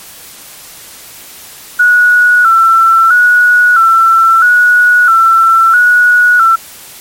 sine tone with vibrato, 1400 Hz, F6, 4 cents sharp, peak -3 dBFS, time 1.79-6.56 s, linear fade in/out 10 ms, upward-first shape square, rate 0.76 Hz, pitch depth 74 cents each way, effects white hiss -32 dBFS RMS until 7 s + MP3 64 kbps

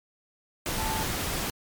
sine tone in noise, 880 Hz, A5, in tune, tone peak -32 dBFS, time 0.78-1.03 s, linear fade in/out 0 ms, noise pink, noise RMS -30 dBFS, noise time 0.66-1.5 s, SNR -5 dB, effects MP3 96 kbps

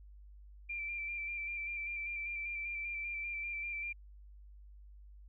sine tone with vibrato, 2360 Hz, D7, 8 cents sharp, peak -37 dBFS, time 0.69-3.93 s, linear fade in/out 10 ms, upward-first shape square, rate 5.1 Hz, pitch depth 23 cents each way, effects added 50 Hz sine -52 dBFS peak until 5.28 s

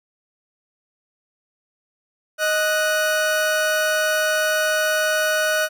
40% pulse tone pair together, 622.3 / 1478.3 Hz, D#5 / F#6, 0 / -2 cents, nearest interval octave + minor third, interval 1498 cents, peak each -20 dBFS, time 2.38-5.69 s, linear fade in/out 50 ms, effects none

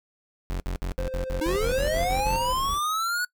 40% pulse tone bursts, 44.92 Hz, F1, 50 cents sharp, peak -26 dBFS, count 12, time 0.5-2.359 s, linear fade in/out 0 ms, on 99 ms, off 61 ms
triangle tone with tremolo, 521 Hz, C5, 7 cents flat, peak -27 dBFS, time 0.98-2.53 s, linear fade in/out 5 ms, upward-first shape sine, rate 14 Hz, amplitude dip 45%
square linear sweep, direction up, 300.4 to 1480 Hz, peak -25 dBFS, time 1.41-3.25 s, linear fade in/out 5 ms
brown noise, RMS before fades -35 dBFS, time 1.46-2.8 s, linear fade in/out 50 ms
effects noise-tail reverb RT60 0.1 s tail -22 dB re dry

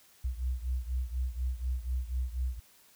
sine beating tone pair, 61.6 / 65.7 Hz, B1 / C2, -4 / +8 cents, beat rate 4.1 Hz, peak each -32 / -35 dBFS, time 0.24-2.6 s, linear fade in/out 10 ms, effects white hiss -61 dBFS RMS until 2.95 s

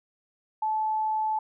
sine tone, 868 Hz, A5, 24 cents flat, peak -24 dBFS, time 0.62-1.39 s, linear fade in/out 5 ms, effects none

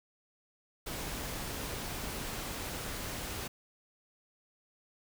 pink noise, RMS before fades -39 dBFS, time 0.86-3.48 s, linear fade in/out 10 ms, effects none

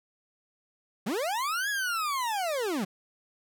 40% pulse linear two-way sweep, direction up then down, 170 to 1700 to 170 Hz, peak -27 dBFS, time 1.06-2.85 s, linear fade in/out 10 ms, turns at 1.69 s, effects none

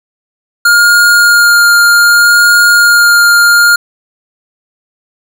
square tone with vibrato, 1414 Hz, F6, 21 cents sharp, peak -4 dBFS, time 0.65-3.76 s, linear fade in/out 5 ms, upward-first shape sine, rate 0.65 Hz, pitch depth 10 cents each way, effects none

